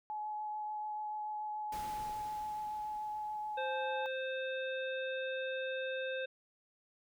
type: tone with vibrato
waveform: sine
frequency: 849 Hz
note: G#5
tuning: 38 cents sharp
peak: -37 dBFS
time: 0.1-4.06 s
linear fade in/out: 0 ms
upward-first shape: triangle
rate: 6.9 Hz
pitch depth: 12 cents each way
type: noise with exponential decay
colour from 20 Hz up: pink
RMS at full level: -47 dBFS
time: 1.72-4.9 s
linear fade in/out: 5 ms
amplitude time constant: 690 ms
type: harmonic tone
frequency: 523.3 Hz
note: C5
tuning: in tune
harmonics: 1 / 3 / 5 / 7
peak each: -37 / -42 / -46 / -48 dBFS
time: 3.57-6.26 s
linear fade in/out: 10 ms
effects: none